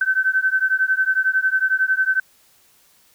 sine beating tone pair, 1528 / 1539 Hz, G6 / G6, -45 / -32 cents, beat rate 11 Hz, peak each -19 dBFS, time 0.01-2.2 s, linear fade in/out 5 ms, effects white hiss -56 dBFS RMS until 3.14 s

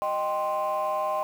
sine chord, C minor, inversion first, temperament equal with one note detuned, 618 / 784 / 1046.5 Hz, Eb5 / G5 / C6, -12 / 0 / 0 cents, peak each -27 / -29 / -27 dBFS, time 0.02-1.23 s, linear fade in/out 0 ms, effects tanh soft clip ceiling -20 dBFS + 8-bit

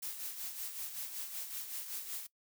blue noise with tremolo, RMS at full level -40 dBFS, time 0.02-2.27 s, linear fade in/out 10 ms, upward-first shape sine, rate 5.3 Hz, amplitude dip 55%, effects noise-tail reverb RT60 0.1 s tail -20 dB re dry

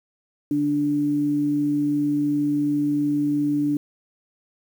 sine tone pair together, 146.2 / 292.4 Hz, D3 / D4, -7 / -7 cents, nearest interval octave, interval 1200 cents, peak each -31 / -19 dBFS, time 0.51-3.77 s, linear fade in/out 2 ms, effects 8-bit

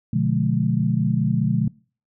sine chord, B diminished seventh, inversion none, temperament just, 123.47 / 148.16 / 177.8 / 213.4 Hz, B2 / D3 / F3 / Ab3, 0 / +16 / +31 / +47 cents, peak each -23 dBFS, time 0.13-1.68 s, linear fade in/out 5 ms, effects noise-tail reverb RT60 0.4 s tail -24 dB re dry

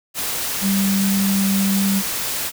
sine tone in noise, 196 Hz, G3, in tune, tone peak -16 dBFS, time 0.61-2.03 s, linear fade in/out 50 ms, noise white, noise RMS -24 dBFS, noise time 0.14-2.52 s, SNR +5 dB, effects none

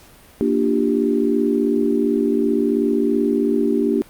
sine chord, G minor seventh, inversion first, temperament equal, 233.1 / 293.7 / 349.2 / 392 Hz, Bb3 / D4 / F4 / G4, 0 / 0 / 0 / 0 cents, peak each -20 / -20 / -25 / -20 dBFS, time 0.41-4.02 s, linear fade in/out 0 ms, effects pink hiss -47 dBFS RMS until 4.09 s + Opus 48 kbps

